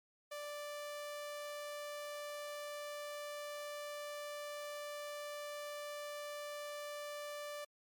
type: tone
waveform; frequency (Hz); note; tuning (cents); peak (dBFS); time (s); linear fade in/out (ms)
sawtooth; 587.3; D5; 0; -39; 0.31-7.65; 10
effects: MP3 96 kbps